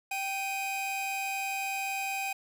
45% pulse tone pair together, 780 / 2491 Hz, G5 / D#7, -9 / +1 cents, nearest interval octave + minor sixth, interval 2010 cents, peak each -34 / -34 dBFS, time 0.11-2.33 s, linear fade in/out 5 ms, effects none

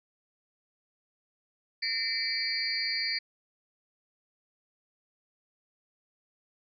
sine tone cluster, 1823 / 2049 / 2307 / 4353 / 4722 Hz, A#6 / C7 / D7 / C#8 / D8, -39 / -37 / -31 / -32 / +9 cents, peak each -37 / -38 / -36 / -34 / -32 dBFS, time 1.82-3.19 s, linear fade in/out 10 ms, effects none

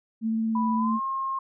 sine tone with vibrato, 223.2 Hz, A3, 25 cents sharp, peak -23 dBFS, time 0.21-1 s, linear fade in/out 50 ms, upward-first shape square, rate 18 Hz, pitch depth 10 cents each way
sine tone with pitch glide, 987.8 to 1071 Hz, B5 to C6, 0 to +40 cents, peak -26 dBFS, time 0.55-1.39 s, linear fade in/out 5 ms, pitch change +140 cents, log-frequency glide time 0.77-0.98 s
effects none

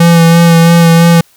square tone with vibrato, 167.9 Hz, E3, 32 cents sharp, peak -3 dBFS, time 0-1.21 s, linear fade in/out 5 ms, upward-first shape sine, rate 3 Hz, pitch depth 20 cents each way, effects white hiss -47 dBFS RMS until 1.36 s

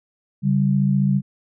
sine tone pair together, 139.77 / 194.7 Hz, C#3 / G3, +15 / -12 cents, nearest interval tritone, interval 573 cents, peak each -18 dBFS, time 0.42-1.22 s, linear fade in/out 50 ms, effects none

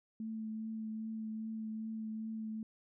sine tone with vibrato, 220 Hz, A3, in tune, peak -38 dBFS, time 0.2-2.63 s, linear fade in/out 2 ms, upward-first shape triangle, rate 2.5 Hz, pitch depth 17 cents each way, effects none

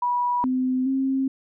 sine tone with pitch steps, 975 / 256.6 / 266.9 Hz, B5 / C4 / C4, -23 / -34 / +35 cents, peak -20 dBFS, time 0.02-1.28 s, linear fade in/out 5 ms, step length 420 ms, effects none

